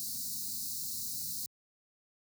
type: band-stop noise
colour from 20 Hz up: white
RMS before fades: -38 dBFS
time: 0-1.46 s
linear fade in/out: 0 ms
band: 270 to 4000 Hz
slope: 96 dB/octave
effects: high-pass 80 Hz 12 dB/octave